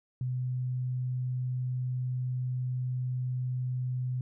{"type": "tone", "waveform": "sine", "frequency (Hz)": 126.5, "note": "B2", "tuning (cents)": 42, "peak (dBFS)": -29, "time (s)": [0.21, 4.21], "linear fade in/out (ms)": 2, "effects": []}